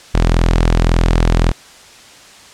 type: tone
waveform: sawtooth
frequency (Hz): 41.82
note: E1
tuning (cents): +26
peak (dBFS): -6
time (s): 0.14-1.52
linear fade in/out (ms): 10
effects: white hiss -40 dBFS RMS until 2.53 s + low-pass 7000 Hz 12 dB/octave